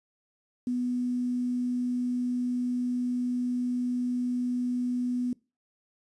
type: tone with quantisation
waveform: sine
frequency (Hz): 246.9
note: B3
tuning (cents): 0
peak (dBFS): -26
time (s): 0.67-5.33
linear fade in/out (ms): 2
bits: 9
effects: noise-tail reverb RT60 0.3 s tail -23 dB re dry + resampled to 24000 Hz